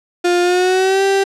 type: tone with pitch glide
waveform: 35% pulse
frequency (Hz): 352.6 to 391.2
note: F4 to G4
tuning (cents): +17 to -4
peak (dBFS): -10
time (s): 0.24-1.24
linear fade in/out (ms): 10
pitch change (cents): +179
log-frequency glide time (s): 0.42-1.03
effects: low-pass 8000 Hz 12 dB/octave